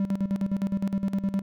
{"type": "tone with tremolo", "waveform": "triangle", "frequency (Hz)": 196, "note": "G3", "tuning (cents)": 0, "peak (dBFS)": -20, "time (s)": [0, 1.42], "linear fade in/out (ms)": 2, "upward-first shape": "square", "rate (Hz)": 9.7, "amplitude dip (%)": 75, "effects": []}